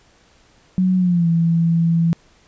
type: tone with pitch glide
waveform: sine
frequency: 185 to 166.73 Hz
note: F#3 to E3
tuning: 0 to +20 cents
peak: -13 dBFS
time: 0.78-2.13 s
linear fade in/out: 0 ms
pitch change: -180 cents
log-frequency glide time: 0.97-1.28 s
effects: pink hiss -54 dBFS RMS until 2.47 s + resampled to 16000 Hz